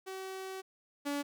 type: tone pair in turn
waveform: sawtooth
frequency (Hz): 380.4 / 286.2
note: F#4 / D4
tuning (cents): +48 / -45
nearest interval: perfect fourth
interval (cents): 493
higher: first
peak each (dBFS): -36 / -29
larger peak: second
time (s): 0.06-0.62 / 1.05-1.23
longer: first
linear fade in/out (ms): 20
effects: none